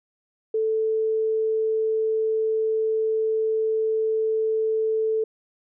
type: tone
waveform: sine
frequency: 440 Hz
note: A4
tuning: in tune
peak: -20 dBFS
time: 0.54-5.24 s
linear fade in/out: 5 ms
effects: none